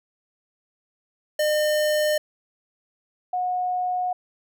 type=tone pair in turn; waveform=square / sine; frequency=606 / 727.5 Hz; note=D#5 / F#5; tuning=-46 / -29 cents; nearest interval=minor third; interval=317 cents; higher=second; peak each=-20 / -22 dBFS; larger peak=first; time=1.39-2.18 / 3.33-4.13 s; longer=second; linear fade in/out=5 ms; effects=none